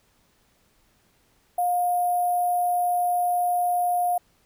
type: tone with sample-and-hold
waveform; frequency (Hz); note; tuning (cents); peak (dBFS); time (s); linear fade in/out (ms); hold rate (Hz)
sine; 711; F5; +31; -20; 1.58-4.18; 5; 11025
effects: pink hiss -64 dBFS RMS until 4.45 s